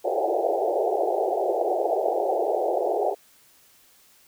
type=band-pass noise; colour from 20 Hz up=white; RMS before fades=-24 dBFS; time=0.04-3.15 s; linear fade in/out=20 ms; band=350 to 800 Hz; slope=96 dB/octave; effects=white hiss -57 dBFS RMS until 4.27 s